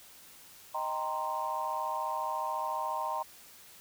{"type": "chord", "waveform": "sine", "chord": "C minor seventh", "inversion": "first", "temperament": "equal", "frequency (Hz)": [622.3, 784, 932.3, 1046.5], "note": ["Eb5", "G5", "Bb5", "C6"], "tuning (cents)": [0, 0, 0, 0], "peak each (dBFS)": [-39, -38, -34, -36], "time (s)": [0.74, 3.23], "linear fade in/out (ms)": 10, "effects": ["tanh soft clip ceiling -21 dBFS", "white hiss -54 dBFS RMS until 3.8 s"]}